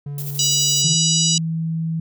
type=tone with vibrato; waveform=triangle; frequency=142.6 Hz; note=C#3; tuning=49 cents sharp; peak=-24 dBFS; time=0.06-0.95 s; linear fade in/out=5 ms; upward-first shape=square; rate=2.1 Hz; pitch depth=10 cents each way
type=noise with tremolo; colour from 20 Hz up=violet; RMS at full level=-30 dBFS; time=0.18-0.82 s; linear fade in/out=2 ms; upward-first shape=square; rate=12 Hz; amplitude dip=45%
type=harmonic tone; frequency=975 Hz; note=B5; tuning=23 cents flat; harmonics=3 / 4 / 5 / 6 / 7 / 8; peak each=-23 / -23 / -23 / -23 / -23 / -23 dBFS; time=0.39-1.38 s; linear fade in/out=2 ms
type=tone with pitch glide; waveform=sine; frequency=160 to 162.7 Hz; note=D#3 to E3; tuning=+49 to -22 cents; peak=-20 dBFS; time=0.84-2 s; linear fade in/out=5 ms; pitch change=+29 cents; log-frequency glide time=1.11-1.36 s
effects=none